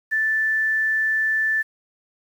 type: tone with quantisation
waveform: sine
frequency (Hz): 1760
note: A6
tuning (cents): 0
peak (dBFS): -18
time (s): 0.11-1.63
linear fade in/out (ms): 20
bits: 8
effects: none